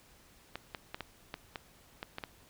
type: clicks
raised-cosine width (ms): 0.3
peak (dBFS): -22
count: 9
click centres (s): 0.556 / 0.748 / 0.945 / 1.007 / 1.341 / 1.558 / 2.029 / 2.184 / 2.238
effects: pink hiss -61 dBFS RMS until 2.49 s